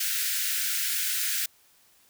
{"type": "high-pass noise", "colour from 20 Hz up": "white", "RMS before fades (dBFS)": -28, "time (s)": [0, 1.46], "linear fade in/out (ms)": 5, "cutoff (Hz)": 1400, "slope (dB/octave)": 96, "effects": ["white hiss -61 dBFS RMS until 2.09 s"]}